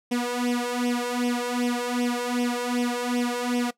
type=tone with flanger; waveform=sawtooth; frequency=243.7 Hz; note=B3; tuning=23 cents flat; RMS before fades=-26 dBFS; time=0.11-3.71 s; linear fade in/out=10 ms; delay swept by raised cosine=0.34 to 1.94 ms; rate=2.6 Hz; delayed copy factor=+0.85; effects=noise-tail reverb RT60 0.1 s tail -19 dB re dry + low-pass 12000 Hz 12 dB/octave